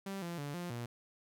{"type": "tone with pitch steps", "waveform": "sawtooth", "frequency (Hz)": [195.4, 171.4, 143.9, 175.6, 119.2], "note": ["G3", "F3", "D3", "F3", "A#2"], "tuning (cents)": [-5, -32, -35, 10, 39], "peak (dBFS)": -35, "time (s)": [0.06, 0.86], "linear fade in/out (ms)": 5, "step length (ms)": 160, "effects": []}